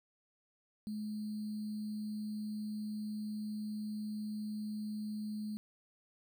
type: tone with sample-and-hold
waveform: sine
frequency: 212.2 Hz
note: G#3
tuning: 38 cents sharp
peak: -37 dBFS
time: 0.87-5.57 s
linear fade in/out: 0 ms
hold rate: 4410 Hz
effects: none